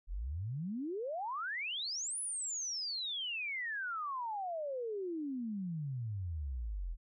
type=exponential two-way sweep; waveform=sine; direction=up then down; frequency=38.92 to 10320 to 38.92 Hz; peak=-36 dBFS; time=0.07-6.97 s; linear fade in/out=50 ms; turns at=2.2 s; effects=none